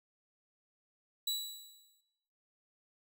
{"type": "tone with exponential decay", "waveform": "sawtooth", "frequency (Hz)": 3929, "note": "B7", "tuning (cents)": -10, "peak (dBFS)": -28, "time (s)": [1.27, 2.01], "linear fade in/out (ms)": 5, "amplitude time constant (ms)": 160, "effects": ["noise-tail reverb RT60 0.9 s tail -18 dB re dry"]}